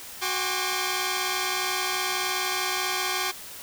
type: tone cluster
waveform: 10% pulse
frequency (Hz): 370.1 / 805 / 1067 / 1172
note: F#4 / G5 / C6 / D6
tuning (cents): 0 / +46 / +34 / -4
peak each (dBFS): -23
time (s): 0.21-3.32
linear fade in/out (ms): 20
effects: white hiss -41 dBFS RMS until 3.62 s